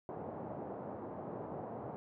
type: band-pass noise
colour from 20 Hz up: white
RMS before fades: -44 dBFS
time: 0.09-1.96 s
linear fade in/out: 0 ms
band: 100 to 800 Hz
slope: 24 dB/octave
effects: none